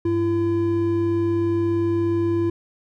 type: tone pair together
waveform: triangle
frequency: 100.5 / 338.4 Hz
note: G2 / E4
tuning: +44 / +45 cents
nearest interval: octave + major sixth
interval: 2101 cents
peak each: -24 / -17 dBFS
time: 0.05-2.5 s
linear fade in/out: 5 ms
effects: none